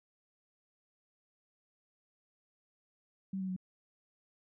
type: tone with pitch steps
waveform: sine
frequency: 192.3 / 188.56 / 184.89 Hz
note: G3 / F#3 / F#3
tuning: -33 / +33 / -1 cents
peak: -34 dBFS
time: 3.33-3.564 s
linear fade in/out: 5 ms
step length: 78 ms
effects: none